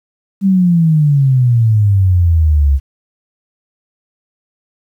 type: exponential sweep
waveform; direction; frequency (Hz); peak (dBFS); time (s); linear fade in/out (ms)
sine; down; 199 to 67; -7; 0.41-2.8; 50
effects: 8-bit